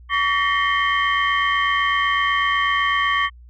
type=tone cluster; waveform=sine; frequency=1135 / 1818 / 1906 / 2136 / 3116 Hz; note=C#6 / A#6 / A#6 / C7 / G7; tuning=+41 / -44 / +38 / +35 / -11 cents; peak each=-19 / -24 / -24 / -25 / -26 dBFS; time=0.09-3.3 s; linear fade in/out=50 ms; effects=tanh soft clip ceiling -7 dBFS + added 60 Hz sine -41 dBFS peak until 3.49 s